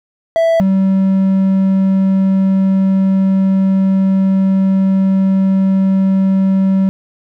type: tone pair in turn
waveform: triangle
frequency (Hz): 660 / 191.96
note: E5 / G3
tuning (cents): +2 / -36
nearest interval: octave + major sixth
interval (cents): 2138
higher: first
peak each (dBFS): -7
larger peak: neither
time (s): 0.36-0.6 / 0.6-6.89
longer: second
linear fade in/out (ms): 0
effects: none